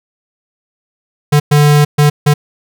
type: tone bursts at uneven times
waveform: square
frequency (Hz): 147.3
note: D3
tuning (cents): +6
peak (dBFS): -6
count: 4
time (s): 1.32-1.4 / 1.51-1.85 / 1.98-2.1 / 2.26-2.34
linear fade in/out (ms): 10
effects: none